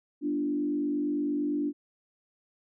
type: tone with frequency modulation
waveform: sine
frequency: 292.9 Hz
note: D4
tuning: 5 cents flat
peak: -26 dBFS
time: 0.21-1.73 s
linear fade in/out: 50 ms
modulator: 48.8 Hz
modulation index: 0.71
effects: none